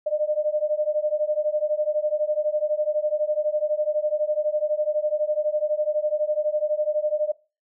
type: beating tone pair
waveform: sine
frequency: 599 / 611 Hz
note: D5 / D#5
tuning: +34 / -32 cents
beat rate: 12 Hz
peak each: -24 dBFS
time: 0.06-7.32 s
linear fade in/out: 10 ms
effects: noise-tail reverb RT60 0.3 s tail -19 dB re dry